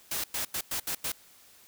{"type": "noise bursts at uneven times", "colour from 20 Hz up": "white", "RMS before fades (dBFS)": -32, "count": 6, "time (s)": [[0.11, 0.24], [0.34, 0.45], [0.54, 0.61], [0.71, 0.8], [0.87, 0.95], [1.04, 1.12]], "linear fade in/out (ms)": 5, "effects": ["white hiss -57 dBFS RMS until 1.67 s"]}